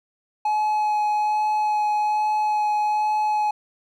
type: tone with vibrato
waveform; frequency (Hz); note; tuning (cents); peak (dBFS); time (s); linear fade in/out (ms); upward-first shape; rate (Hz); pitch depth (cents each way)
triangle; 847; G#5; +34; -17; 0.45-3.51; 5; sine; 1.2; 10
effects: none